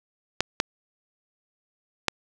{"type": "clicks", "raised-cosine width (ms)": 0.2, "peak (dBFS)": -3, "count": 3, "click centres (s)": [0.406, 0.601, 2.083], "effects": []}